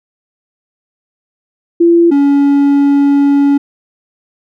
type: tone pair in turn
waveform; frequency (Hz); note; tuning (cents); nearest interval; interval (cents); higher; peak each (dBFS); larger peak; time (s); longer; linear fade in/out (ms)
sine / triangle; 340 / 282.2; F4 / C#4; -46 / +31; minor third; 323; first; -4; neither; 1.8-2.11 / 2.11-3.58; second; 10
effects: none